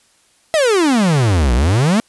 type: exponential two-way sweep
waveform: 45% pulse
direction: down then up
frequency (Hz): 665 to 56.9 to 236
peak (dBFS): -11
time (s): 0.54-2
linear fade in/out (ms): 0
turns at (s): 1.54
effects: white hiss -55 dBFS RMS until 2.08 s + resampled to 24000 Hz